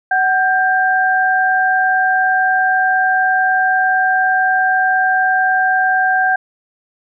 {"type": "tone pair together", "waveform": "sine", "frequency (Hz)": [748.5, 1586], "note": ["F#5", "G6"], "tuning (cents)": [20, 20], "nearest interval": "octave + minor second", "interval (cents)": 1300, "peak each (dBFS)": -14, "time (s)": [0.11, 6.36], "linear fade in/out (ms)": 5, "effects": []}